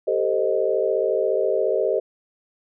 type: chord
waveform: sine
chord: A half-diminished seventh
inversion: third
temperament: equal with one note detuned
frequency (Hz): 392 / 446.4 / 523.3 / 622.3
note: G4 / A4 / C5 / Eb5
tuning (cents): 0 / +25 / 0 / 0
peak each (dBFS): -24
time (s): 0.07-2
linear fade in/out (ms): 10
effects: none